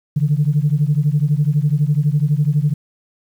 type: beating tone pair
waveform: sine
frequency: 142.9 / 154.9 Hz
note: D3 / D#3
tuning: -47 / -7 cents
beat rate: 12 Hz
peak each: -15 / -16 dBFS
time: 0.16-2.74 s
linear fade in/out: 10 ms
effects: tanh soft clip ceiling -6 dBFS + 8-bit